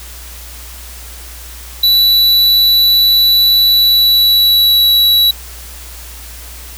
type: tone with pitch glide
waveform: square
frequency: 3951 to 3919 Hz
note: B7 to B7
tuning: 0 to -14 cents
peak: -7 dBFS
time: 1.83-5.31 s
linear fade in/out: 5 ms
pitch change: -14 cents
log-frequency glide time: 3.59-4.91 s
effects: added 60 Hz sine -31 dBFS peak until 6.77 s + white hiss -33 dBFS RMS until 6.77 s